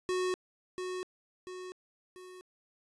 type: tone with echo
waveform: square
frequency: 367.4 Hz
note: F#4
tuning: 12 cents flat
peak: -30 dBFS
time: 0.09-0.34 s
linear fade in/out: 0 ms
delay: 690 ms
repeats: 3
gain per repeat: -6 dB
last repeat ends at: 2.41 s
effects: resampled to 22050 Hz + 11-bit